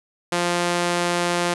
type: tone with high-pass filter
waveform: sawtooth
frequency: 174.61 Hz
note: F3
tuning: in tune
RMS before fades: -22 dBFS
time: 0.32-1.54 s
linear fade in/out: 5 ms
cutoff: 350 Hz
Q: 0.58
effects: resampled to 24000 Hz